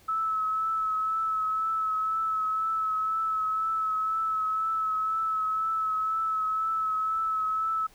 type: tone with vibrato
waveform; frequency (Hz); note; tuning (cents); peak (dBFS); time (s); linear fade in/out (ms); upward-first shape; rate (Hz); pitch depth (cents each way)
sine; 1300; E6; -24; -25; 0.08-7.87; 10; triangle; 2; 24
effects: pink hiss -58 dBFS RMS until 7.94 s